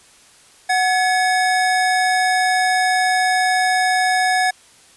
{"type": "tone pair together", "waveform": "square", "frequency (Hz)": [740, 1702], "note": ["F#5", "G#6"], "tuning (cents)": [0, 42], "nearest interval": "octave + major second", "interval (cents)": 1442, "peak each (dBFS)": [-17, -20], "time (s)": [0.69, 4.51], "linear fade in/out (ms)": 10, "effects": ["white hiss -49 dBFS RMS until 4.96 s", "resampled to 24000 Hz"]}